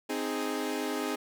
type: chord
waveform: sawtooth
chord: Ab major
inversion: first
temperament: equal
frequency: 261.6 / 311.1 / 415.3 Hz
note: C4 / Eb4 / Ab4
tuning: 0 / 0 / 0 cents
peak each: -31 dBFS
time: 0.09-1.16 s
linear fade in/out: 10 ms
effects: none